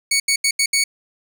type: tone bursts at uneven times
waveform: 15% pulse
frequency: 2233 Hz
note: C#7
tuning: 12 cents sharp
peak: -8 dBFS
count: 5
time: 0.11-0.2 / 0.28-0.36 / 0.44-0.51 / 0.59-0.66 / 0.73-0.84 s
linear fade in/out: 5 ms
effects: none